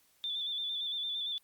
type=tone with vibrato; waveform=sine; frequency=3520 Hz; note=A7; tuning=in tune; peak=-33 dBFS; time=0.24-1.38 s; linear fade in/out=0 ms; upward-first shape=square; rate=8.8 Hz; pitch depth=32 cents each way; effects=white hiss -68 dBFS RMS until 1.43 s + Opus 48 kbps